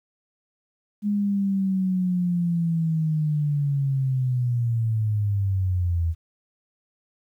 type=linear sweep; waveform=sine; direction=down; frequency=207.7 to 81 Hz; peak=-20 dBFS; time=1.02-6.15 s; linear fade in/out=50 ms; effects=10-bit